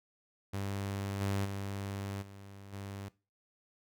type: tone with level steps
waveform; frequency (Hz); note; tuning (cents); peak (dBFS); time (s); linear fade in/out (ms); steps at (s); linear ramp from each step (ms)
sawtooth; 99; G2; +18; -31 / -27 / -33 / -45 / -37; 0.53-3.09; 10; 1.2 / 1.44 / 2.21 / 2.72; 20
effects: noise-tail reverb RT60 0.3 s tail -20 dB re dry